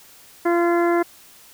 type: harmonic tone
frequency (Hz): 343.8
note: F4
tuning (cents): -27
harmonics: 1 / 2 / 3 / 4 / 5 / 6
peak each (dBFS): -17 / -23 / -27 / -29 / -31 / -33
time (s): 0.45-1.03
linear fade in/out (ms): 10
effects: white hiss -48 dBFS RMS until 1.53 s